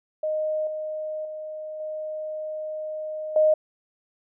sine tone with level steps, 619 Hz, D#5, 9 cents flat, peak -23 / -28 / -32 / -29 / -15 dBFS, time 0.23-3.54 s, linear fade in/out 5 ms, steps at 0.67 / 1.25 / 1.8 / 3.36 s, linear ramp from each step 2 ms, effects none

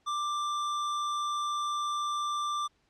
square tone, 1181 Hz, D6, 9 cents sharp, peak -30 dBFS, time 0.06-2.68 s, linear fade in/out 20 ms, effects pink hiss -71 dBFS RMS until 2.89 s + low-pass 6000 Hz 12 dB/octave

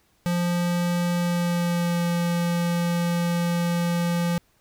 square tone with pitch glide, 174.61 to 172.31 Hz, F3 to F3, 0 to -23 cents, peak -22 dBFS, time 0.26-4.38 s, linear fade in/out 0 ms, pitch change -23 cents, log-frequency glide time 1.15-2.04 s, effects pink hiss -64 dBFS RMS until 4.6 s

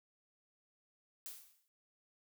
blue noise with exponential decay, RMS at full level -44 dBFS, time 1.26-1.68 s, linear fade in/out 0 ms, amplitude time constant 91 ms, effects none

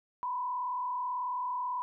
sine tone with frequency modulation, 993 Hz, B5, 9 cents sharp, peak -31 dBFS, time 0.23-1.82 s, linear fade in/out 0 ms, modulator 38.3 Hz, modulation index 0.73, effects none

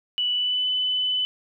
sine tone with pitch glide, 2960 to 3007 Hz, F#7 to F#7, 0 to +27 cents, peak -21 dBFS, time 0.18-1.25 s, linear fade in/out 0 ms, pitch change +27 cents, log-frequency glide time 0.31-0.66 s, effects none

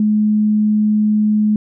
sine tone, 212.3 Hz, G#3, 38 cents sharp, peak -11 dBFS, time 0-1.56 s, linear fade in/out 2 ms, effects none

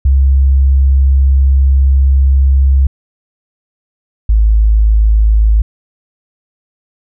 sine tone pair in turn, 67.4 / 53.65 Hz, C#2 / A1, -48 / -43 cents, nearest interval major third, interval 395 cents, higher first, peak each -5 dBFS, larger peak neither, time 0.05-2.87 / 4.29-5.62 s, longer first, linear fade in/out 5 ms, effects none

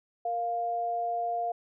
sine tone pair together, 466.9 / 700.4 Hz, A#4 / F5, +3 / +5 cents, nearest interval perfect fifth, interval 702 cents, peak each -38 / -28 dBFS, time 0.25-1.52 s, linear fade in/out 5 ms, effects none

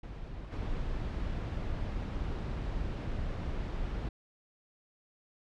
brown noise with level steps, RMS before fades -42 / -35 dBFS, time 0.03-4.09 s, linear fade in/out 5 ms, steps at 0.51 s, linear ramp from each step 20 ms, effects low-pass 4000 Hz 12 dB/octave

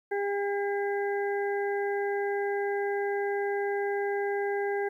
harmonic tone, 403 Hz, G4, 48 cents sharp, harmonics 1 / 2 / 4 / 5, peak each -28 / -34 / -37 / -41 dBFS, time 0.11-4.89 s, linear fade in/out 10 ms, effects 11-bit

